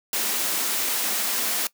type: high-pass noise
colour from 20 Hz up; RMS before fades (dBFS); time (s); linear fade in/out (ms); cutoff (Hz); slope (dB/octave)
white; -25; 0.13-1.67; 2; 190; 96
effects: noise-tail reverb RT60 0.1 s tail -19 dB re dry